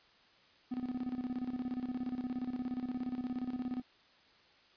triangle tone with tremolo, 250.8 Hz, B3, 27 cents sharp, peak -31 dBFS, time 0.71-3.82 s, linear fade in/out 10 ms, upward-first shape square, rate 17 Hz, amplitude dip 70%, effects white hiss -64 dBFS RMS until 4.76 s + resampled to 11025 Hz

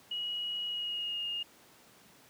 sine tone with pitch glide, 2904 to 2839 Hz, F#7 to F7, -33 to +28 cents, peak -33 dBFS, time 0.11-1.43 s, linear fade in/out 5 ms, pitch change -39 cents, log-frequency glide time 0.68-1.26 s, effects pink hiss -59 dBFS RMS until 2.29 s + high-pass 150 Hz 12 dB/octave

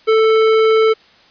sine tone with hard clipping, 441.4 Hz, A4, 5 cents sharp, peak -11 dBFS, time 0.07-0.94 s, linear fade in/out 20 ms, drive 14 dB, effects white hiss -48 dBFS RMS until 1.3 s + resampled to 11025 Hz

